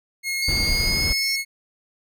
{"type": "tone with pitch glide", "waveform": "sawtooth", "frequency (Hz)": [2159, 2180], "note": ["C#7", "C#7"], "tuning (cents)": [-46, -29], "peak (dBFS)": -20, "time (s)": [0.23, 1.45], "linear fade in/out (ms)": 50, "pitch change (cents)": 17, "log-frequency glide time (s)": [0.54, 1.03]}
{"type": "exponential sweep", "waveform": "sine", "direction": "up", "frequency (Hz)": [4518, 5430], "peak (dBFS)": -23, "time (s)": [0.42, 1.36], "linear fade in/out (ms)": 5}
{"type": "noise", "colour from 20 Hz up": "brown", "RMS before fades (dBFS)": -25, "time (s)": [0.48, 1.13], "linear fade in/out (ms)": 5}
{"effects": []}